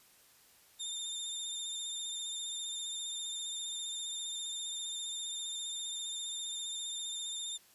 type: tone with vibrato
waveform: 25% pulse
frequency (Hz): 3619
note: A7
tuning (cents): +48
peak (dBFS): -33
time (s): 0.79-7.58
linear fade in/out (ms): 20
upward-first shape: sine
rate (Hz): 15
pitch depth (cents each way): 26
effects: white hiss -63 dBFS RMS until 7.74 s + resampled to 32000 Hz